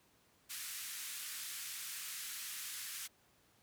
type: band-pass noise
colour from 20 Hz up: white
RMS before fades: -45 dBFS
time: 0.49-3.08 s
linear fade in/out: 20 ms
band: 1400 to 14000 Hz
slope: 24 dB/octave
effects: pink hiss -70 dBFS RMS until 3.62 s + high-pass 80 Hz 12 dB/octave